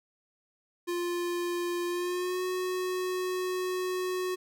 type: tone with pitch glide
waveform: square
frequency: 349.6 to 367.4 Hz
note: F4 to F#4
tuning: +2 to -12 cents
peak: -30 dBFS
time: 0.87-4.36 s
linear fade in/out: 20 ms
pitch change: +86 cents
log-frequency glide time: 1.87-2.43 s
effects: none